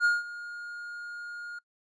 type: tone with ADSR envelope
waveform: triangle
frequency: 1424 Hz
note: F6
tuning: 33 cents sharp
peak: -17 dBFS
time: 0-1.59 s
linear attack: 49 ms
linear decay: 180 ms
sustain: -18 dB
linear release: 7 ms
effects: noise-tail reverb RT60 0.1 s tail -24 dB re dry + resampled to 22050 Hz